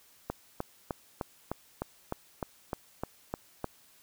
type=click train; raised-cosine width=1 ms; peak=-18 dBFS; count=12; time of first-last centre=0.3-3.643 s; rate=3.29 Hz; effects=white hiss -61 dBFS RMS until 4.02 s